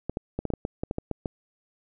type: clicks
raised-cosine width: 2 ms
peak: -15 dBFS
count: 12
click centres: 0.096 / 0.171 / 0.39 / 0.453 / 0.503 / 0.537 / 0.651 / 0.835 / 0.911 / 0.984 / 1.113 / 1.258 s
effects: none